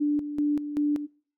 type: tone with tremolo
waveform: sine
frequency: 294 Hz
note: D4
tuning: 2 cents sharp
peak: -21 dBFS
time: 0-1.07 s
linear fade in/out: 20 ms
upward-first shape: square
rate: 2.6 Hz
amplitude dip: 65%
effects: noise-tail reverb RT60 0.5 s tail -25 dB re dry